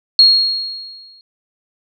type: tone with exponential decay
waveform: sine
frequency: 4287 Hz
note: C8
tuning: 41 cents sharp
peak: -3 dBFS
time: 0.19-1.21 s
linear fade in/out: 1 ms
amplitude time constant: 220 ms
effects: none